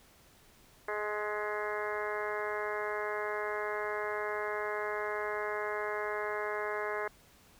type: harmonic tone with a mistuned harmonic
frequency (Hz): 210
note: G#3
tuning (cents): +19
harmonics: 2 / 3 / 4 / 5 / 6 / 7 / 8 / 9 / 10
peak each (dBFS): -37 / -40 / -43 / -41 / -43 / -45 / -41 / -46 / -45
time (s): 0.88-7.08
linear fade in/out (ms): 5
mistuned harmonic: 9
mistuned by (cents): +23
effects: pink hiss -61 dBFS RMS until 7.59 s